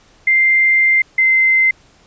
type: tone pair in turn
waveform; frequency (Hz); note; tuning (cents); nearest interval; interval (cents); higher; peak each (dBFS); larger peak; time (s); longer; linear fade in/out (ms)
sine; 2093 / 2073; C7 / C7; 0 / -17; unison; 17; first; -9; neither; 0.27-1.02 / 1.18-1.71; first; 5
effects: pink hiss -50 dBFS RMS until 2.06 s + resampled to 16000 Hz